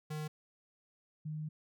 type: tone pair in turn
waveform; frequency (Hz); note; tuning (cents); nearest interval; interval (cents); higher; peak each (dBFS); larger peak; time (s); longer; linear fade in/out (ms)
square / sine; 153.1 / 153.89; D#3 / D#3; -28 / -19; unison; 9; second; -38 / -37; second; 0.1-0.28 / 1.25-1.49; second; 10
effects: none